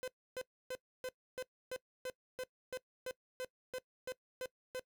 45% pulse tone bursts, 510 Hz, C5, 44 cents flat, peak -39 dBFS, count 15, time 0.03-4.795 s, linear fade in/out 0 ms, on 47 ms, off 290 ms, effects noise-tail reverb RT60 0.1 s tail -20 dB re dry

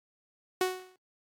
sawtooth tone with exponential decay, 370 Hz, F#4, in tune, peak -19 dBFS, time 0.61-0.96 s, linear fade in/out 2 ms, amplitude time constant 76 ms, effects AAC 64 kbps

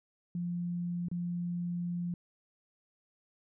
sine tone with dropouts, 174.4 Hz, F3, 2 cents flat, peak -32 dBFS, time 0.35-2.14 s, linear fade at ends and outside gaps 2 ms, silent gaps 1.085-1.114 s, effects none

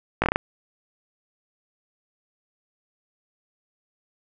slowing click train, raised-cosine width 0.5 ms, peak -5 dBFS, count 6, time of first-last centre 0.22-0.359 s, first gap 18 ms, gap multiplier 1.22, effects none

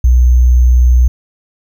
sine tone with sample-and-hold, 61.74 Hz, B1, in tune, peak -4 dBFS, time 0.04-1.08 s, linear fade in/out 5 ms, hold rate 6300 Hz, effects none

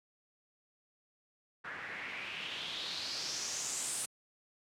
white noise with low-pass filter sweep, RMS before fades -40 dBFS, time 1.64-4.06 s, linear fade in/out 10 ms, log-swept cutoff 1600 to 9300 Hz, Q 4, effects high-pass 100 Hz 12 dB/octave

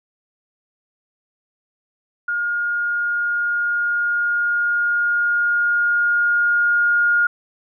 sine tone with level ramp, 1423 Hz, F6, 32 cents sharp, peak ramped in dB -19 to -13 dBFS, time 2.28-7.27 s, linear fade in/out 5 ms, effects none

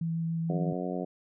sine tone with vibrato, 164.8 Hz, E3, in tune, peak -28 dBFS, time 0.01-0.73 s, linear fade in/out 5 ms, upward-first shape sine, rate 7 Hz, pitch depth 8 cents each way
harmonic tone, 90.4 Hz, F#2, 40 cents flat, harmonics 2 / 3 / 4 / 5 / 6 / 7 / 8, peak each -35 / -37 / -38 / -39 / -40 / -40 / -41 dBFS, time 0.49-1.05 s, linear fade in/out 10 ms
effects none

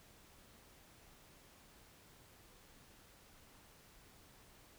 silence, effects pink hiss -63 dBFS RMS until 4.78 s

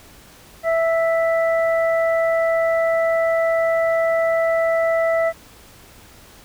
harmonic tone, 659.3 Hz, E5, in tune, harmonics 1 / 2 / 3, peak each -16 / -28 / -26 dBFS, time 0.63-5.33 s, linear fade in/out 50 ms, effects pink hiss -46 dBFS RMS until 6.44 s

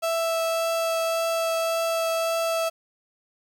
35% pulse tone with vibrato, 659.3 Hz, E5, in tune, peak -21 dBFS, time 0.02-2.7 s, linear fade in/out 20 ms, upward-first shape triangle, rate 1.8 Hz, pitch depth 8 cents each way, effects 9-bit

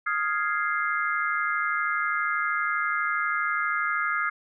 sine chord, F minor seventh, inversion third, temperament equal, 1244.5 / 1396.9 / 1661.2 / 2093 Hz, Eb6 / F6 / Ab6 / C7, 0 / 0 / 0 / 0 cents, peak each -28 / -29 / -30 / -31 dBFS, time 0.06-4.3 s, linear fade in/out 10 ms, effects none

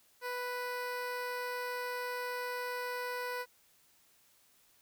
15% pulse tone with notch filter, 493.9 Hz, B4, in tune, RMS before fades -38 dBFS, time 0.21-3.46 s, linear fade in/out 50 ms, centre 7100 Hz, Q 1.4, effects white hiss -67 dBFS RMS until 4.81 s

